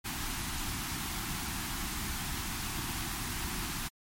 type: band-stop noise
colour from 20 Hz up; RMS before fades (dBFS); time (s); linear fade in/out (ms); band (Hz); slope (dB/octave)
pink; -36; 0.04-3.89; 20; 350 to 750; 48
effects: MP3 64 kbps